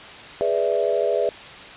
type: chord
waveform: sine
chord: E dominant seventh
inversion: first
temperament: equal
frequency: 415.3 / 493.9 / 587.3 / 659.3 Hz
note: G#4 / B4 / D5 / E5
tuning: 0 / 0 / 0 / 0 cents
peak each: -24 dBFS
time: 0.41-1.29 s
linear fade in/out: 0 ms
effects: white hiss -39 dBFS RMS until 1.76 s + resampled to 8000 Hz